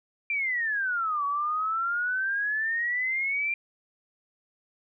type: exponential two-way sweep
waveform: sine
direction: down then up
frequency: 2385 to 1125 to 2385 Hz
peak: -25 dBFS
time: 0.3-3.54 s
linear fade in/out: 2 ms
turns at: 1.25 s
effects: none